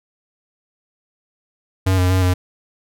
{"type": "tone with pitch steps", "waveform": "square", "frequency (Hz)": [94.2, 90.9, 93.3, 90.7], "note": ["F#2", "F#2", "F#2", "F#2"], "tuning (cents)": [32, -30, 15, -34], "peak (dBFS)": -14, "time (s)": [1.86, 2.34], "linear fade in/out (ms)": 10, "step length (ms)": 120, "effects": []}